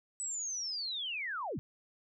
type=linear sweep; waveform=sine; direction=down; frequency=8010 to 85.1 Hz; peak=-35 dBFS; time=0.2-1.59 s; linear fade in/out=0 ms; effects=none